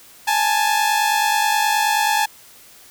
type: tone pair together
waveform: sawtooth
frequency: 830.6 / 880 Hz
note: G#5 / A5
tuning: 0 / 0 cents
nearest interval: minor second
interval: 100 cents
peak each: -15 dBFS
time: 0.27-2.26 s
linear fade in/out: 10 ms
effects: white hiss -46 dBFS RMS until 2.9 s